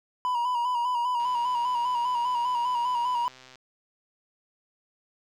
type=tone with vibrato; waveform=triangle; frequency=974 Hz; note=B5; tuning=24 cents flat; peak=-22 dBFS; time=0.25-3.28 s; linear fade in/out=0 ms; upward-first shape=square; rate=5 Hz; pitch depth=44 cents each way
type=click train; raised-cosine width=0.2 ms; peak=-32 dBFS; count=305; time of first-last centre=1.2-3.557 s; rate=129 Hz
effects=none